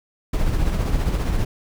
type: noise with tremolo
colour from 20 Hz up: brown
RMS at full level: -18 dBFS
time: 0.33-1.45 s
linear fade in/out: 5 ms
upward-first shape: triangle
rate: 15 Hz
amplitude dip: 50%
effects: none